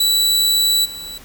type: tone with level steps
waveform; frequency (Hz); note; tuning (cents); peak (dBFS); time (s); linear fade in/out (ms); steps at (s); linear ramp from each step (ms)
sawtooth; 3946; B7; -2; -10 / -26; 0-1.18; 5; 0.84; 20
effects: pink hiss -42 dBFS RMS until 1.24 s